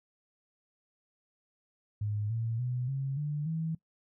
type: tone with pitch steps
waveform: sine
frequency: 104.7 / 114.18 / 124.51 / 135.78 / 148.07 / 161.47 Hz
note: G#2 / A#2 / B2 / C#3 / D3 / E3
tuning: +15 / -35 / +15 / -35 / +15 / -35 cents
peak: -30 dBFS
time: 2.01-3.75 s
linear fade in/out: 5 ms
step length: 290 ms
effects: noise-tail reverb RT60 0.1 s tail -20 dB re dry